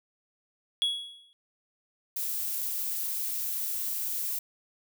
triangle tone with exponential decay, 3348 Hz, G#7, 13 cents sharp, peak -20 dBFS, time 0.82-1.33 s, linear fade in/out 0 ms, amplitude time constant 110 ms
violet noise, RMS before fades -32 dBFS, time 2.16-4.39 s, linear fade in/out 5 ms
effects none

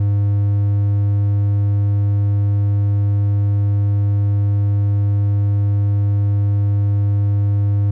triangle tone, 101.5 Hz, G#2, 39 cents flat, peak -11 dBFS, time 0-7.91 s, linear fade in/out 5 ms, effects none

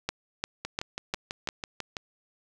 two click trains, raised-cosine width 0.2 ms, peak -11 / -16 dBFS, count 5 / 9, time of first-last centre 0.09-1.489 / 0.65-1.968 s, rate 2.86 / 6.07 Hz, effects none

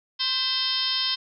harmonic tone with a mistuned harmonic, 523.3 Hz, C5, in tune, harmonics 2 / 3 / 4 / 5 / 6 / 7 / 8 / 9 / 10, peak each -37 / -39 / -39 / -38 / -28 / -30 / -31 / -33 / -28 dBFS, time 0.19-1.16 s, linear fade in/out 20 ms, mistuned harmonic 4, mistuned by -65 cents, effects none

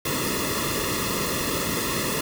pink noise with comb filter, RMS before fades -26 dBFS, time 0.05-2.21 s, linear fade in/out 5 ms, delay 1.3 ms, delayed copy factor -1, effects none

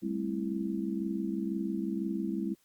sine chord, A minor seventh, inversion third, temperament just, 198 / 220 / 264 / 330 Hz, G3 / A3 / C4 / E4, +18 / 0 / +16 / +2 cents, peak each -34 / -38 / -38 / -35 dBFS, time 0.02-2.55 s, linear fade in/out 20 ms, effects white hiss -69 dBFS RMS until 2.64 s + Opus 48 kbps

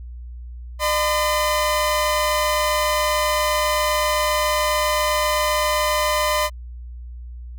sawtooth tone pair together, 604.7 / 1017 Hz, D#5 / C6, -50 / -50 cents, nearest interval major sixth, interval 900 cents, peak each -17 dBFS, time 0.79-6.5 s, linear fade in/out 50 ms, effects added 60 Hz sine -32 dBFS peak until 7.58 s

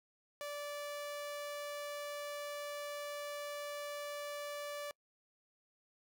sawtooth tone, 582 Hz, D5, 16 cents flat, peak -37 dBFS, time 0.41-4.91 s, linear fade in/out 0 ms, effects noise-tail reverb RT60 0.1 s tail -26 dB re dry

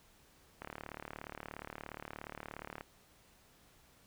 click train, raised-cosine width 0.5 ms, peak -28 dBFS, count 82, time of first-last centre 0.62-2.809 s, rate 37 Hz, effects pink hiss -65 dBFS RMS until 4.06 s

